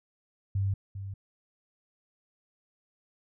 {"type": "tone with echo", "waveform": "sine", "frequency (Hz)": 98, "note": "G2", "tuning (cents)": 0, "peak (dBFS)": -25, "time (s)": [0.55, 0.74], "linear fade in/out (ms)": 5, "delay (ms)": 400, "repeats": 1, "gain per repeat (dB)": -10, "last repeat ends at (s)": 1.14, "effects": []}